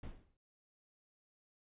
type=noise with exponential decay; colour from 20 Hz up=brown; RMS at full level=-41 dBFS; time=0.03-0.37 s; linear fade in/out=5 ms; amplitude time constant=72 ms; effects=resampled to 8000 Hz